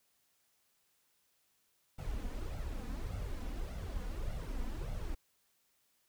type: noise with flanger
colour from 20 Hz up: brown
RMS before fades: -39 dBFS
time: 1.98-5.15 s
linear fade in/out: 10 ms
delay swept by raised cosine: 1.4 to 4.1 ms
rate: 1.7 Hz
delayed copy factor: +0.65
effects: white hiss -75 dBFS RMS until 6.08 s